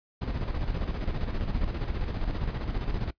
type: noise with tremolo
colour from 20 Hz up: brown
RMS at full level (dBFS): -28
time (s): 0.21-3.11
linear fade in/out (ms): 10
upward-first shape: square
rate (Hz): 15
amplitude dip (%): 50
effects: noise-tail reverb RT60 0.1 s tail -20 dB re dry + resampled to 11025 Hz